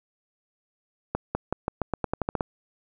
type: accelerating click train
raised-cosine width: 1 ms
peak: -11 dBFS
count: 12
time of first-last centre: 1.15-2.408 s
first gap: 200 ms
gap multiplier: 0.88
effects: none